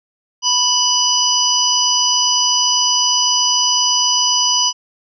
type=harmonic tone; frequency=987.8 Hz; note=B5; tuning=in tune; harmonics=1 / 3 / 5 / 6; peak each=-21 / -18 / -17 / -17 dBFS; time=0.42-4.73 s; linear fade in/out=50 ms; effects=none